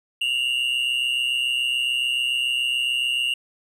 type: tone pair together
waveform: triangle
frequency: 2759 / 2886 Hz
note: F7 / F#7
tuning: -22 / -44 cents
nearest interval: minor second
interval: 78 cents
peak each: -22 dBFS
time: 0.21-3.34 s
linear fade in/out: 5 ms
effects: none